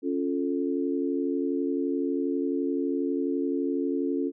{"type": "chord", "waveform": "sine", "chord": "Db augmented", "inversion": "none", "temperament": "equal", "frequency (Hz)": [277.2, 349.2, 440], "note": ["Db4", "F4", "A4"], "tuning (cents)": [0, 0, 0], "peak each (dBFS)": [-27, -30, -32], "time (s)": [0.02, 4.32], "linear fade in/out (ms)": 50, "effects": []}